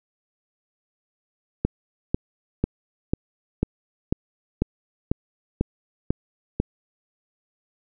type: click train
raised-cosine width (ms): 3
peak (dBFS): -7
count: 11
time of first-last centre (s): 1.65-6.6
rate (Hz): 2.02
effects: none